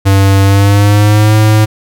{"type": "tone with pitch glide", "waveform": "square", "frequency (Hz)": [97.8, 107.89], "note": ["G2", "A2"], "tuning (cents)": [-4, -34], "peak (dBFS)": -5, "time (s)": [0.05, 1.66], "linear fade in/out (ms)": 20, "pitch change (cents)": 170, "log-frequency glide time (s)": [0.43, 1.35], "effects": []}